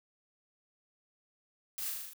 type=noise with echo; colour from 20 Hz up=blue; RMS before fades=-39 dBFS; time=1.78-1.9 s; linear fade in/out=0 ms; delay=39 ms; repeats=6; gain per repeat=-2 dB; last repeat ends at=2.134 s; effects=none